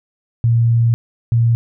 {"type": "tone pair in turn", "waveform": "sine", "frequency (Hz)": [116.54, 116.54], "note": ["A#2", "A#2"], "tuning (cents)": [0, 0], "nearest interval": "unison", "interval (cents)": 0, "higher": "neither", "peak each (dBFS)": -10, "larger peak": "neither", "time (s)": [[0.44, 0.94], [1.32, 1.55]], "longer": "first", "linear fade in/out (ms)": 0, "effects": []}